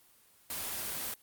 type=noise; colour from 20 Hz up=white; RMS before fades=-37 dBFS; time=0.5-1.14 s; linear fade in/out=2 ms; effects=white hiss -63 dBFS RMS until 1.22 s + Opus 24 kbps